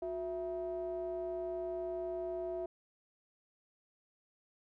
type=ring-modulated tone; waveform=triangle; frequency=150 Hz; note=D3; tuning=37 cents sharp; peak=-31 dBFS; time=0.02-2.66 s; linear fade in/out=5 ms; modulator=512 Hz; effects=none